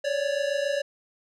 square tone pair together, 554.4 / 581.5 Hz, C#5 / D5, 0 / -17 cents, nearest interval minor second, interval 83 cents, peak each -28 dBFS, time 0.04-0.82 s, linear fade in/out 10 ms, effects low-pass 6000 Hz 12 dB/octave

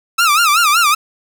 sawtooth tone with vibrato, 1280 Hz, D#6, 49 cents sharp, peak -6 dBFS, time 0.18-0.95 s, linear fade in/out 10 ms, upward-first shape sine, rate 5.3 Hz, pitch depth 170 cents each way, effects none

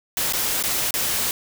white noise with dropouts, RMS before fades -23 dBFS, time 0.17-1.31 s, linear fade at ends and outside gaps 1 ms, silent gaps 0.325-0.334 / 0.627-0.637 / 0.908-0.94 s, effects none

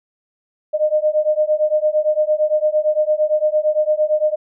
sine beating tone pair, 607 / 615.8 Hz, D#5 / D#5, -43 / -18 cents, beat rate 8.8 Hz, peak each -17 dBFS, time 0.73-4.36 s, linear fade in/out 20 ms, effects none

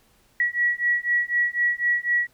sine beating tone pair, 1925 / 1929 Hz, B6 / B6, -45 / -41 cents, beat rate 4 Hz, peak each -23 dBFS, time 0.4-2.27 s, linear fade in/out 2 ms, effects pink hiss -61 dBFS RMS until 2.33 s

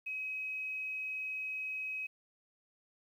sine tone, 2541 Hz, D#7, 36 cents sharp, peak -36 dBFS, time 0.06-2.07 s, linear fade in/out 10 ms, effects 11-bit

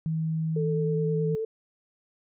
sine tone, 160 Hz, D#3, 49 cents sharp, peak -25 dBFS, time 0.06-1.35 s, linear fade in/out 0 ms
sine tone with vibrato, 441.4 Hz, A4, 5 cents sharp, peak -27 dBFS, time 0.56-1.45 s, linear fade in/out 5 ms, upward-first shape triangle, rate 9.5 Hz, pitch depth 24 cents each way
effects none

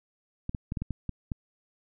clicks, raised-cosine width 5 ms, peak -19 dBFS, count 8, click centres 0.494 / 0.548 / 0.721 / 0.772 / 0.82 / 0.907 / 1.093 / 1.318 s, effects none

